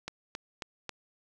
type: click train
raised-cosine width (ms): 0.2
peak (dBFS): -19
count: 4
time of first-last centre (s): 0.08-0.893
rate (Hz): 3.69
effects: none